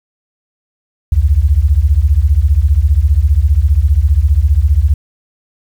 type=beating tone pair; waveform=sine; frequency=65.41 / 80.41 Hz; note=C2 / E2; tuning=0 / -42 cents; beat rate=15 Hz; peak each=-10 dBFS; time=1.12-4.94 s; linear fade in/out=5 ms; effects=7-bit